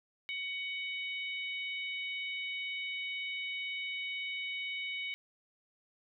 harmonic tone, 747 Hz, F#5, 16 cents sharp, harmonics 3 / 4 / 5, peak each -37 / -42 / -46 dBFS, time 0.29-5.14 s, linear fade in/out 0 ms, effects none

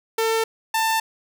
sawtooth tone pair in turn, 448.8 / 891.1 Hz, A4 / A5, +34 / +22 cents, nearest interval octave, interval 1188 cents, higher second, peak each -15 dBFS, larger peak neither, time 0.18-0.44 / 0.74-1 s, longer neither, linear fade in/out 5 ms, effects none

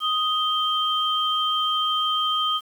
sine tone pair together, 1248 / 3147 Hz, D#6 / G7, +5 / +6 cents, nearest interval octave + major third, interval 1601 cents, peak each -23 dBFS, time 0-2.61 s, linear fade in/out 50 ms, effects 8-bit

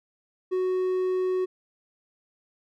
triangle tone, 370 Hz, F#4, in tune, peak -21 dBFS, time 0.51-1.46 s, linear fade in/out 20 ms, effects none

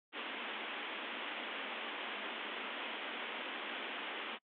white band-pass noise, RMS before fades -43 dBFS, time 0.12-4.39 s, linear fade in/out 50 ms, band 210 to 3400 Hz, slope 96 dB/octave, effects noise-tail reverb RT60 0.1 s tail -26 dB re dry

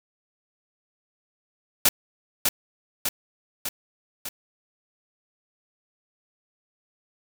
white noise with echo, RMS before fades -17 dBFS, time 1.85-1.89 s, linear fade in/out 5 ms, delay 600 ms, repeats 4, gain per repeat -4 dB, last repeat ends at 4.29 s, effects none

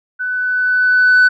sine tone with level ramp, 1498 Hz, F#6, 21 cents sharp, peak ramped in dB -18 to -3 dBFS, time 0.19-1.29 s, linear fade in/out 20 ms, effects tanh soft clip ceiling -5 dBFS

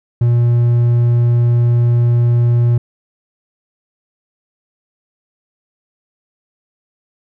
triangle tone, 119.4 Hz, A#2, 42 cents sharp, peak -7 dBFS, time 0.21-2.78 s, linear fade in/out 5 ms, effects none

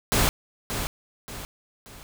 pink noise with echo, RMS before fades -21 dBFS, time 0.12-0.29 s, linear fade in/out 0 ms, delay 580 ms, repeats 3, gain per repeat -8 dB, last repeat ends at 2.03 s, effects none

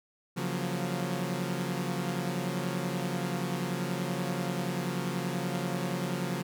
sawtooth chord, Gb major seventh, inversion second, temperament equal, 138.59 / 174.61 / 185 / 233.1 Hz, Db3 / F3 / Gb3 / Bb3, 0 / 0 / 0 / 0 cents, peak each -32 / -30 / -32 / -36 dBFS, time 0.36-6.43 s, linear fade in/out 20 ms, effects none

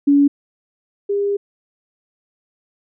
sine tone pair in turn, 284.1 / 403.4 Hz, C#4 / G4, +43 / +50 cents, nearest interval tritone, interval 607 cents, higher second, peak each -9 / -16 dBFS, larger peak first, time 0.07-0.28 / 1.09-1.37 s, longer second, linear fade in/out 10 ms, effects none

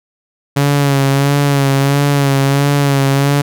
sawtooth tone with vibrato, 140 Hz, C#3, 18 cents sharp, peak -6 dBFS, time 0.56-3.42 s, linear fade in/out 10 ms, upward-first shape sine, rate 1.5 Hz, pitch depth 38 cents each way, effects none

